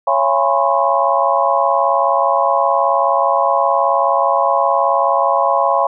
sine tone cluster, 554 / 679 / 826 / 1003 / 1082 Hz, C#5 / F5 / G#5 / B5 / C#6, -1 / -49 / -10 / +26 / -42 cents, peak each -18 dBFS, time 0.07-5.87 s, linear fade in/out 5 ms, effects none

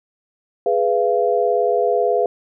sine tone cluster, 417 / 495.2 / 685 Hz, G#4 / B4 / F5, +7 / +5 / -34 cents, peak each -19 dBFS, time 0.66-2.26 s, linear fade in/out 2 ms, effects none

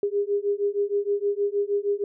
sine beating tone pair, 402.9 / 409.3 Hz, G4 / G#4, +48 / -25 cents, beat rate 6.4 Hz, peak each -25 dBFS, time 0.03-2.04 s, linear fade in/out 2 ms, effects none

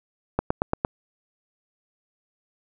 click train, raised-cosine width 1 ms, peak -7 dBFS, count 5, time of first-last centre 0.39-0.849 s, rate 8.72 Hz, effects none

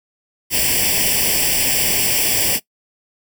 white noise with comb filter, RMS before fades -17 dBFS, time 0.5-2.6 s, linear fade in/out 50 ms, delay 0.38 ms, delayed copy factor +0.95, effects noise-tail reverb RT60 0.1 s tail -20 dB re dry

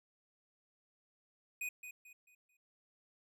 square tone with echo, 2489 Hz, D#7, in tune, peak -38 dBFS, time 1.61-1.69 s, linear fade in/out 5 ms, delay 220 ms, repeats 4, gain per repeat -9 dB, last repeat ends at 2.57 s, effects none

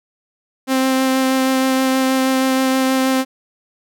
sawtooth tone with vibrato, 262.7 Hz, C4, 7 cents sharp, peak -10 dBFS, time 0.67-3.25 s, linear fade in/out 50 ms, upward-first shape sine, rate 6.3 Hz, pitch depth 10 cents each way, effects none

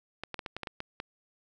clicks, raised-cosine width 0.3 ms, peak -20 dBFS, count 9, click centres 0.236 / 0.343 / 0.392 / 0.462 / 0.566 / 0.633 / 0.672 / 0.804 / 1.001 s, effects none

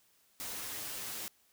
white noise with comb filter, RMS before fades -41 dBFS, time 0.4-1.28 s, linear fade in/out 0 ms, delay 9.6 ms, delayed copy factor +0.6, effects white hiss -69 dBFS RMS until 1.52 s

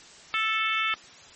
harmonic tone, 440 Hz, A4, in tune, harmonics 3 / 4 / 5 / 6 / 7 / 8, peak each -28 / -34 / -29 / -30 / -34 / -34 dBFS, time 0.34-0.94 s, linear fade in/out 0 ms, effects white hiss -49 dBFS RMS until 1.35 s + MP3 32 kbps

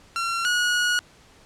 sawtooth tone pair in turn, 1365 / 1453 Hz, F6 / F#6, -40 / -32 cents, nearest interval minor second, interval 108 cents, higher second, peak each -20 / -16 dBFS, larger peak second, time 0.16-0.45 / 0.45-0.99 s, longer second, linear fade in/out 0 ms, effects pink hiss -53 dBFS RMS until 1.45 s + low-pass 8000 Hz 12 dB/octave

